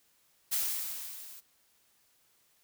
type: noise with level ramp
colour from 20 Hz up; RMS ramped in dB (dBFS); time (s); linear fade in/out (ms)
blue; -29 to -50; 0.51-1.41; 20
effects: white hiss -69 dBFS RMS until 2.63 s